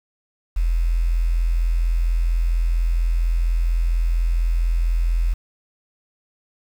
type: tone with quantisation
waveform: sine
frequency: 42.15 Hz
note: E1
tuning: 39 cents sharp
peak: -16 dBFS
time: 0.56-5.34 s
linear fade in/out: 10 ms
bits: 7
effects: none